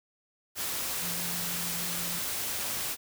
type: tone in noise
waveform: sine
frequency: 173.5 Hz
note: F3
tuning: 11 cents flat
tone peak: -41 dBFS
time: 0.99-2.21 s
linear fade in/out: 50 ms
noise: white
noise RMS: -33 dBFS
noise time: 0.55-2.97 s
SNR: -11 dB
effects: none